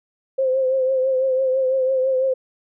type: tone with vibrato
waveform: sine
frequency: 523.3 Hz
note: C5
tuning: in tune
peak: -16 dBFS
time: 0.38-2.34 s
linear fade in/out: 10 ms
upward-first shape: triangle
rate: 6 Hz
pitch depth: 47 cents each way
effects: none